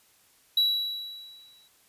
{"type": "tone with exponential decay", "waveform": "triangle", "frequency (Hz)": 3912, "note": "B7", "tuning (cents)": -17, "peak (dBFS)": -17, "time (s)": [0.57, 1.68], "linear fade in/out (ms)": 5, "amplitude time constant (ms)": 240, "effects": ["white hiss -62 dBFS RMS until 1.88 s", "resampled to 32000 Hz"]}